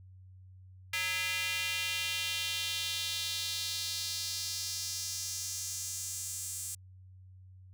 square tone with high-pass filter sweep, 184.7 Hz, F#3, 3 cents flat, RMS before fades -36 dBFS, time 0.93-6.75 s, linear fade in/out 5 ms, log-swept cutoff 2200 to 8000 Hz, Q 2.4, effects added 93 Hz sine -51 dBFS peak until 7.73 s

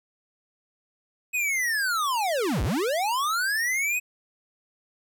square linear two-way sweep, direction down then up, 2550 to 43.17 to 2550 Hz, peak -24 dBFS, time 1.33-4 s, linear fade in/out 20 ms, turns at 2.63 s, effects 11-bit

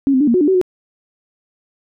sine tone with pitch steps, 275.5 / 259.2 / 295 / 234.7 / 365 / 294.3 / 379.2 / 365.8 Hz, C#4 / C4 / D4 / A#3 / F#4 / D4 / F#4 / F#4, -11 / -16 / +8 / +12 / -24 / +4 / +43 / -20 cents, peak -10 dBFS, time 0.07-0.614 s, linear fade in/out 0 ms, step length 68 ms, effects none

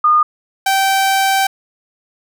sine / sawtooth tone pair in turn, 1221 / 776.3 Hz, D#6 / G5, -33 / -17 cents, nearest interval minor sixth, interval 784 cents, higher first, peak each -8 dBFS, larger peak neither, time 0.04-0.23 / 0.66-1.47 s, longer second, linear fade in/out 5 ms, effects none

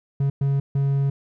triangle tone bursts at uneven times, 138.59 Hz, C#3, in tune, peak -16 dBFS, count 3, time 0.2-0.3 / 0.41-0.6 / 0.75-1.1 s, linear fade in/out 5 ms, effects none

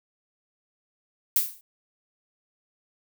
violet noise with exponential decay, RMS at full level -18 dBFS, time 1.36-1.61 s, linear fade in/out 1 ms, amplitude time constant 54 ms, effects none

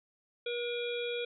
harmonic tone with a mistuned harmonic, 479.8 Hz, A#4, 50 cents sharp, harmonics 1 / 3 / 5 / 7 / 8, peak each -34 / -46 / -41 / -41 / -48 dBFS, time 0.46-1.25 s, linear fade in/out 5 ms, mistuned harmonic 8, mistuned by -20 cents, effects none

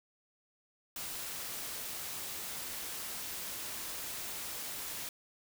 white noise, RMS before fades -41 dBFS, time 0.96-5.09 s, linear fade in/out 2 ms, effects none

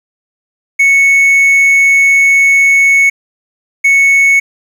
triangle tone pair in turn, 2211 / 2211 Hz, C#7 / C#7, -5 / -5 cents, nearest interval unison, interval 0 cents, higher neither, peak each -3 dBFS, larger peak neither, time 0.79-3.1 / 3.84-4.4 s, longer first, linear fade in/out 10 ms, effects 7-bit

